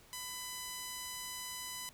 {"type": "tone", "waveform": "5% pulse", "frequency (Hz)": 1000, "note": "B5", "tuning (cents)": 21, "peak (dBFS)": -29, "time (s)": [0.13, 1.89], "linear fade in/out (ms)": 0, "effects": ["pink hiss -61 dBFS RMS until 1.93 s"]}